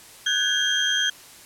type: tone cluster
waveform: sine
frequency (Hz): 1498 / 1588 / 1689 / 3224 / 6230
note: F#6 / G6 / G#6 / G7 / G8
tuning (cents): +21 / +22 / +29 / +48 / -12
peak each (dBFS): -28 / -29 / -28 / -22 / -31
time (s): 0.26-1.1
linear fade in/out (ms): 5
effects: white hiss -46 dBFS RMS until 1.45 s + low-pass 12000 Hz 12 dB/octave